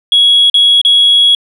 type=tone with dropouts; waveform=sine; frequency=3334 Hz; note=G#7; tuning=6 cents sharp; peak=-3 dBFS; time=0.12-1.35 s; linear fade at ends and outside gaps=2 ms; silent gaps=0.499-0.542 / 0.815-0.849 s; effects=tanh soft clip ceiling -1 dBFS